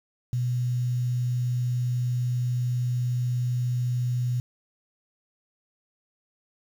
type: tone with quantisation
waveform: sine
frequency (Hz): 123.47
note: B2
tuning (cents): 0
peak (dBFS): -23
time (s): 0.33-4.4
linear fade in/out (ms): 0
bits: 8
effects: none